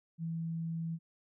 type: tone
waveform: sine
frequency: 164.6 Hz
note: E3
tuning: 2 cents flat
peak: -34 dBFS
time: 0.18-0.99 s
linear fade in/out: 50 ms
effects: none